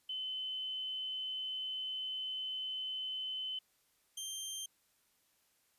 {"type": "tone pair in turn", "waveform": ["sine", "20% pulse"], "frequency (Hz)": [3044, 3160], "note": ["F#7", "G7"], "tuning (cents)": [48, 13], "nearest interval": "minor second", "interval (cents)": 65, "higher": "second", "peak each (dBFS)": [-37, -35], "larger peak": "second", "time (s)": [[0.09, 3.59], [4.17, 4.66]], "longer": "first", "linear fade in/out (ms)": 5, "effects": ["white hiss -74 dBFS RMS until 5.78 s", "resampled to 32000 Hz"]}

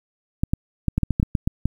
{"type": "clicks", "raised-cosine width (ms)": 5, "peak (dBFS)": -7, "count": 11, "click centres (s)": [0.435, 0.535, 0.883, 0.98, 1.033, 1.107, 1.199, 1.229, 1.352, 1.475, 1.656], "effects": ["8-bit"]}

